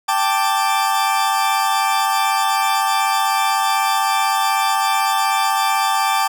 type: chord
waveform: 40% pulse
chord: G suspended second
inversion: none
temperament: equal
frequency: 784 / 880 / 1174.7 Hz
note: G5 / A5 / D6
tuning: 0 / 0 / 0 cents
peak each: -19 dBFS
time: 0.08-6.28 s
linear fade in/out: 10 ms
effects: none